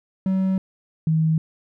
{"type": "tone pair in turn", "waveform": ["triangle", "sine"], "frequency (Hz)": [189.7, 159.14], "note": ["F#3", "D#3"], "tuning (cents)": [43, 39], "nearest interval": "minor third", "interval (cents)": 304, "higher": "first", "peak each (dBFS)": -16, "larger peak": "neither", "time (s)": [[0.26, 0.58], [1.07, 1.38]], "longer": "first", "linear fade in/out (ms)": 2, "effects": []}